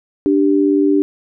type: tone pair together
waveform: sine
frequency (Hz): 293.7 / 391.5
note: D4 / G4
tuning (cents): 0 / -2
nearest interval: perfect fourth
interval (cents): 498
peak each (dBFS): -12 / -15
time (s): 0.26-1.02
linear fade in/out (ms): 0
effects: none